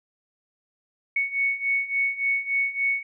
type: beating tone pair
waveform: sine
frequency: 2217 / 2220.5 Hz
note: C#7 / C#7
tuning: 0 / +2 cents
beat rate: 3.5 Hz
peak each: -27 / -24 dBFS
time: 1.16-3.03 s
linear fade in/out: 5 ms
effects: none